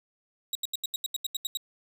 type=tone bursts; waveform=sawtooth; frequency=3818 Hz; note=A#7; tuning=41 cents sharp; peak=-25 dBFS; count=11; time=0.53-1.572 s; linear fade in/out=2 ms; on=22 ms; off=80 ms; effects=none